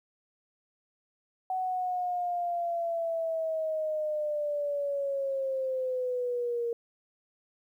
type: linear sweep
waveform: sine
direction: down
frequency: 750 to 466.2 Hz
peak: -28 dBFS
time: 1.5-6.73 s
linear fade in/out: 2 ms
effects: 11-bit